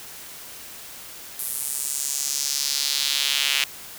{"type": "tone with high-pass filter sweep", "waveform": "sawtooth", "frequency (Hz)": 140, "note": "C#3", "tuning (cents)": 18, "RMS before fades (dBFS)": -25, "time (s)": [1.39, 3.64], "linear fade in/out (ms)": 2, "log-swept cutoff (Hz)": [11000, 2700], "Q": 2.1, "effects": ["white hiss -40 dBFS RMS until 3.98 s"]}